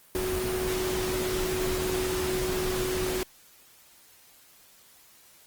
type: tone in noise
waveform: sine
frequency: 370 Hz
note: F#4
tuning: in tune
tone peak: -28 dBFS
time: 0.15-3.23 s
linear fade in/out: 0 ms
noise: pink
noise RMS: -32 dBFS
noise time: 0.15-3.23 s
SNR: +1 dB
effects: white hiss -56 dBFS RMS until 5.46 s + Opus 24 kbps